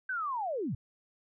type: linear sweep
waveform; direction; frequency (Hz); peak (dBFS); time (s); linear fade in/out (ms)
sine; down; 1568 to 91.7; -31; 0.09-0.75; 5
effects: none